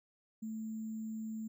sine tone with sample-and-hold, 220 Hz, A3, in tune, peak -38 dBFS, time 0.42-1.48 s, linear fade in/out 10 ms, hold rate 7350 Hz, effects none

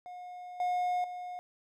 triangle tone with level steps, 720 Hz, F#5, 47 cents flat, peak -40 / -26 / -36 dBFS, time 0.06-1.39 s, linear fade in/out 0 ms, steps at 0.6 / 1.04 s, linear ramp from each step 2 ms, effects none

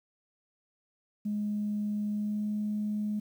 sine tone with pitch glide, 208.6 to 210.2 Hz, G#3 to G#3, +8 to +21 cents, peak -28 dBFS, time 1.25-3.2 s, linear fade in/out 10 ms, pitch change +13 cents, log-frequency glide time 2.1-2.46 s, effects tanh soft clip ceiling -24 dBFS + 10-bit

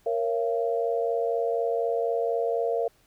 sine tone cluster, 464.9 / 549 / 681 Hz, A#4 / C#5 / F5, -5 / -17 / -44 cents, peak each -26 / -31 / -28 dBFS, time 0.06-2.88 s, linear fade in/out 5 ms, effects pink hiss -63 dBFS RMS until 3.06 s

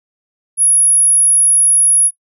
sine tone, 10470 Hz, E9, 13 cents flat, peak -7 dBFS, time 0.57-2.11 s, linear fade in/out 50 ms, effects noise-tail reverb RT60 0.1 s tail -20 dB re dry

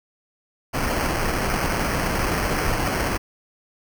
pink noise with sample-and-hold, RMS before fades -23 dBFS, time 0.73-3.18 s, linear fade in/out 20 ms, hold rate 3675 Hz, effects none

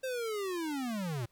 square linear sweep, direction down, 531 to 108.9 Hz, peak -34 dBFS, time 0.03-1.26 s, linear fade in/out 10 ms, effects pink hiss -71 dBFS RMS until 1.31 s

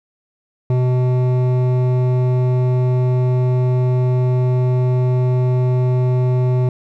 sine tone with hard clipping, 126.1 Hz, B2, 36 cents sharp, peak -15 dBFS, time 0.7-6.69 s, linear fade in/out 2 ms, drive 12 dB, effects none

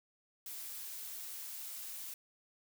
blue noise, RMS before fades -45 dBFS, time 0.46-2.14 s, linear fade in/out 2 ms, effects none

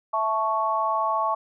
sine chord, A major, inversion second, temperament equal with one note detuned, 659.3 / 874.9 / 1108.7 Hz, E5 / A5 / C#6, 0 / -10 / 0 cents, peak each -28 / -26 / -24 dBFS, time 0.13-1.35 s, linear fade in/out 10 ms, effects none

